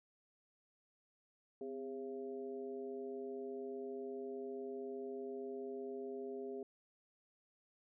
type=harmonic tone with a mistuned harmonic; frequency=135.2 Hz; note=C#3; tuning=43 cents flat; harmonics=2 / 3 / 4 / 5; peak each=-49 / -43 / -56 / -54 dBFS; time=1.61-6.63 s; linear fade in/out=2 ms; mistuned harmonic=2; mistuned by=-86 cents; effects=none